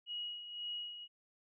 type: tone with tremolo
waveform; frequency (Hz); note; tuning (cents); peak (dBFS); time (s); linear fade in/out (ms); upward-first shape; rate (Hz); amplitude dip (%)
sine; 2900; F#7; -35; -38; 0.06-1.08; 50; sine; 1.9; 60
effects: none